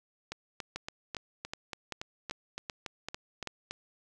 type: two click trains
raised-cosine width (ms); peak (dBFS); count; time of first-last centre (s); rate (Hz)
0.2; -19 / -20; 8 / 13; 0.76-3.473 / 0.32-3.71; 2.58 / 3.54
effects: none